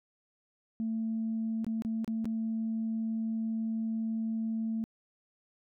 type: tone with dropouts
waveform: sine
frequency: 223.5 Hz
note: A3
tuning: 27 cents sharp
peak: -29 dBFS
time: 0.8-4.84 s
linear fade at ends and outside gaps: 0 ms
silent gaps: 1.645-1.666 / 1.821-1.849 / 2.045-2.078 / 2.245-2.255 s
effects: tanh soft clip ceiling -25 dBFS